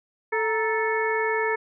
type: harmonic tone with a mistuned harmonic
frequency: 439.2 Hz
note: A4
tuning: 3 cents flat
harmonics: 1 / 2 / 3 / 4 / 5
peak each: -25 / -28 / -34 / -28 / -31 dBFS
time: 0.32-1.56 s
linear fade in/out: 10 ms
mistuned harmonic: 2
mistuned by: +100 cents
effects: none